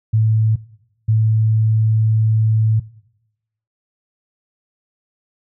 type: tone pair in turn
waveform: sine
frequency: 110 / 110 Hz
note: A2 / A2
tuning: 0 / 0 cents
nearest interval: unison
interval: 0 cents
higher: neither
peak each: -11 dBFS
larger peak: neither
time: 0.13-0.56 / 1.08-2.8 s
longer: second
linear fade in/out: 10 ms
effects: noise-tail reverb RT60 0.9 s tail -21 dB re dry